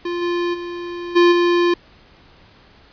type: tone with level steps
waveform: square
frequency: 348.3 Hz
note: F4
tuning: 5 cents flat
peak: -22 / -19 / -27 / -10 / -14 dBFS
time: 0.05-1.74 s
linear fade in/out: 5 ms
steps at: 0.21 / 0.53 / 1.15 / 1.31 s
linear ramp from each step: 20 ms
effects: pink hiss -49 dBFS RMS until 2.92 s + resampled to 11025 Hz